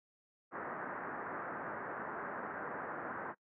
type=low-pass noise; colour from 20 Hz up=white; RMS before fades=-42 dBFS; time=0.51-3.35 s; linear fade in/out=50 ms; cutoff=1700 Hz; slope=48 dB/octave; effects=noise-tail reverb RT60 0.1 s tail -23 dB re dry + high-pass 200 Hz 12 dB/octave